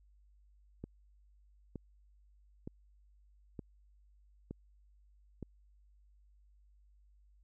click train, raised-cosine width 3 ms, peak -29 dBFS, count 6, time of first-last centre 0.84-5.427 s, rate 1.09 Hz, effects added 50 Hz sine -62 dBFS peak until 7.43 s

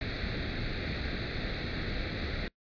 pink noise with comb filter, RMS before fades -34 dBFS, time 0.01-2.48 s, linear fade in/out 2 ms, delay 0.5 ms, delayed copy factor +0.75, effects noise-tail reverb RT60 0.1 s tail -23 dB re dry + resampled to 11025 Hz

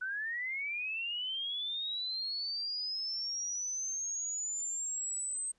sine linear sweep, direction up, 1480 to 8300 Hz, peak -34 dBFS, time 0.01-5.52 s, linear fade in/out 10 ms, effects pink hiss -75 dBFS RMS until 5.58 s + resampled to 22050 Hz

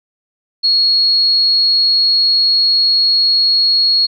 sine tone, 4318 Hz, C#8, 46 cents flat, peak -9 dBFS, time 0.63-4.07 s, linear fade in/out 20 ms, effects none

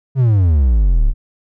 triangle exponential sweep, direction down, 138.59 to 31.55 Hz, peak -7 dBFS, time 0.15-1.14 s, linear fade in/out 50 ms, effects none

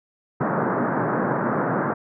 pink band-pass noise, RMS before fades -23 dBFS, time 0.4-1.94 s, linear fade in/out 10 ms, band 130 to 1600 Hz, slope 48 dB/octave, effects none

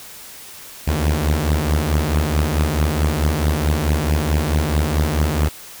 sawtooth beating tone pair, 73.3 / 77.9 Hz, D2 / D#2, -3 / +3 cents, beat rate 4.6 Hz, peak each -15 dBFS, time 0.87-5.49 s, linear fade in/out 10 ms, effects white hiss -38 dBFS RMS until 5.8 s

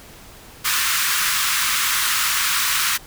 pink high-pass noise, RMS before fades -20 dBFS, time 0.64-2.98 s, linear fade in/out 20 ms, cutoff 1100 Hz, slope 48 dB/octave, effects pink hiss -43 dBFS RMS until 3.06 s

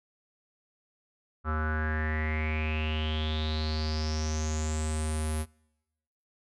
square tone with low-pass filter sweep, 77.7 Hz, D#2, 2 cents flat, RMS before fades -30 dBFS, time 1.44-5.46 s, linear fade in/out 50 ms, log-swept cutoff 1300 to 11000 Hz, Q 9.1, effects noise-tail reverb RT60 1.0 s tail -26 dB re dry

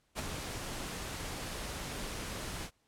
pink noise with ADSR envelope, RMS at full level -34 dBFS, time 0.15-2.71 s, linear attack 47 ms, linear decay 5 ms, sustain -6 dB, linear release 79 ms, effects pink hiss -74 dBFS RMS until 2.87 s + low-pass 11000 Hz 12 dB/octave

